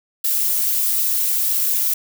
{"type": "noise with flanger", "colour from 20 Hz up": "violet", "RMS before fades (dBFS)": -19, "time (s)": [0.24, 1.94], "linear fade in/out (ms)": 5, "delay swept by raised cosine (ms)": [1.9, 7.3], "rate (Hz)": 0.79, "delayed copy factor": -0.55, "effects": []}